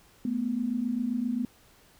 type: tone pair together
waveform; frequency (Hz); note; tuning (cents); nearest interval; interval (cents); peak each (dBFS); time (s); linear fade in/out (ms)
sine; 220 / 247.6; A3 / B3; 0 / +5; major second; 205; -31 / -28; 0.25-1.45; 2
effects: pink hiss -59 dBFS RMS until 1.99 s